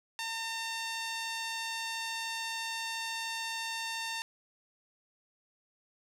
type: tone with band-pass filter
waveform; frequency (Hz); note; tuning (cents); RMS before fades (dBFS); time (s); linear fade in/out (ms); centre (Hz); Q
sawtooth; 907; A#5; -48; -37; 0.19-4.22; 0; 4100; 0.74
effects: none